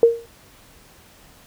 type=tone with exponential decay; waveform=sine; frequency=464.7 Hz; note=A#4; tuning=5 cents flat; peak=-5 dBFS; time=0.03-0.26 s; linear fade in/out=1 ms; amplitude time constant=49 ms; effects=pink hiss -50 dBFS RMS until 1.46 s